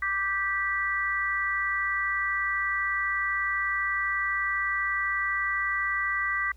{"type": "chord", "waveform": "sine", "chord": "G major", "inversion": "second", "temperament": "just", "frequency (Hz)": [1176, 1568, 1960], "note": ["D6", "G6", "B6"], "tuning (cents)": [2, 0, -14], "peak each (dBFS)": [-31, -32, -27], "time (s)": [0.02, 6.52], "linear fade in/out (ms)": 5, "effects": ["added 60 Hz sine -48 dBFS peak until 6.56 s", "pink hiss -64 dBFS RMS until 6.56 s"]}